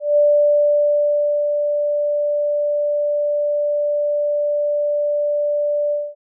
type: tone with ADSR envelope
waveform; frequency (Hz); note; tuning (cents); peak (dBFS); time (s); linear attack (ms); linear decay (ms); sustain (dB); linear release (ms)
sine; 587.3; D5; 0; -10; 0-6.15; 170; 1300; -6; 230
effects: none